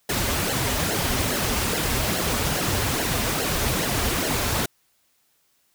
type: noise with flanger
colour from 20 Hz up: pink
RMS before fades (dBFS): -24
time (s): 0.09-4.66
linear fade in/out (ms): 5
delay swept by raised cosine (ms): 0.82 to 6.32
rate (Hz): 2.4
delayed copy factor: -0.75
effects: white hiss -66 dBFS RMS until 5.74 s